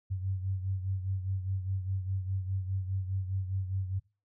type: beating tone pair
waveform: sine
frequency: 94.5 / 99.4 Hz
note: F#2 / G2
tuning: +37 / +25 cents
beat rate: 4.9 Hz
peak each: -31 / -38 dBFS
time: 0.1-4 s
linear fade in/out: 20 ms
effects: noise-tail reverb RT60 0.3 s tail -22 dB re dry